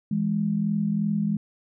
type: tone pair together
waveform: sine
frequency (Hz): 164.85 / 207.7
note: E3 / G#3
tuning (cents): 0 / 0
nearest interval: major third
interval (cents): 400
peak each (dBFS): -27 / -23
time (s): 0.11-1.37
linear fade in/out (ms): 5
effects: none